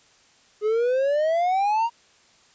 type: exponential sweep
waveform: triangle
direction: up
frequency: 415.3 to 950 Hz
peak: -17 dBFS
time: 0.61-1.9 s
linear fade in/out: 50 ms
effects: white hiss -57 dBFS RMS until 2.54 s + resampled to 16000 Hz